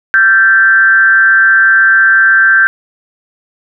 sine tone with frequency modulation, 1564 Hz, G6, 4 cents flat, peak -4 dBFS, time 0.14-2.67 s, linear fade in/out 0 ms, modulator 198 Hz, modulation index 0.54, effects none

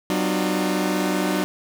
sawtooth tone cluster, 189.1 / 253.7 / 302.5 / 357.8 Hz, F#3 / B3 / D#4 / F4, +38 / +47 / -49 / +42 cents, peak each -20 / -28 / -20 / -25 dBFS, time 0.1-1.44 s, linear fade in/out 0 ms, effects none

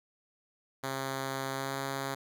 5% pulse tone with pitch glide, 134.6 to 136.4 Hz, C3 to C#3, +49 to -28 cents, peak -22 dBFS, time 0.83-2.15 s, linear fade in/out 10 ms, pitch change +23 cents, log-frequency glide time 1.49-1.75 s, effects none

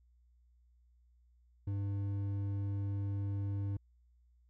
triangle tone with hard clipping, 99.8 Hz, G2, 32 cents sharp, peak -35 dBFS, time 1.67-3.77 s, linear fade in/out 5 ms, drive 10 dB, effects added 60 Hz sine -64 dBFS peak until 4.49 s

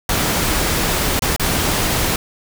pink noise with dropouts, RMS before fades -18 dBFS, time 0.09-2.16 s, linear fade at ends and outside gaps 2 ms, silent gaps 1.194-1.221 / 1.363-1.396 s, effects none

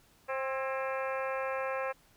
harmonic tone with a mistuned harmonic, 265 Hz, C4, 22 cents sharp, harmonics 2 / 3 / 4 / 5 / 6 / 7 / 8 / 9 / 10, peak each -34 / -41 / -39 / -42 / -42 / -48 / -49 / -45 / -49 dBFS, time 0.28-1.93 s, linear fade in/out 20 ms, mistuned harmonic 6, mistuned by +52 cents, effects pink hiss -64 dBFS RMS until 2.16 s

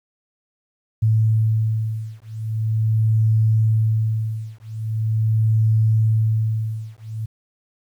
sine beating tone pair, 110 / 110.42 Hz, A2 / A2, 0 / +7 cents, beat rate 0.42 Hz, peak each -19 dBFS, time 1.02-7.26 s, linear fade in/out 10 ms, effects 9-bit

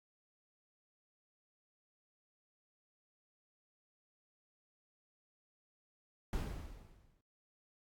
brown noise with exponential decay, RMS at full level -34 dBFS, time 6.33-7.21 s, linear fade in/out 2 ms, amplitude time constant 190 ms, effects AAC 64 kbps

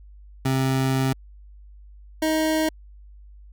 25% pulse tone pair in turn, 132.6 / 314.6 Hz, C3 / D#4, +23 / +19 cents, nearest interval octave + minor third, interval 1496 cents, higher second, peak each -16 dBFS, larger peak neither, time 0.45-1.13 / 2.22-2.69 s, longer first, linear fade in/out 5 ms, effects added 50 Hz sine -43 dBFS peak until 3.52 s

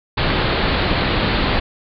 pink low-pass noise, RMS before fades -18 dBFS, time 0.17-1.6 s, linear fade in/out 10 ms, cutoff 4500 Hz, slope 96 dB/octave, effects none

